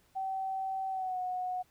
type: tone with pitch glide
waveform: sine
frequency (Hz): 767 to 732.4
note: G5 to F#5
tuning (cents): -38 to -18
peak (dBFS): -32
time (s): 0.15-1.63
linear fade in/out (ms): 20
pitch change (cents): -80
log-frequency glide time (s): 0.9-1.19
effects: pink hiss -68 dBFS RMS until 1.7 s